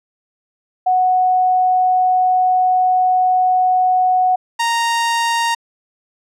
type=tone pair in turn; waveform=sine / sawtooth; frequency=738 / 929.8 Hz; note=F#5 / A#5; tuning=-5 / -5 cents; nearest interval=major third; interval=400 cents; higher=second; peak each=-11 dBFS; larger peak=neither; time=0.86-4.36 / 4.59-5.55 s; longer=first; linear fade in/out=10 ms; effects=low-pass 9000 Hz 12 dB/octave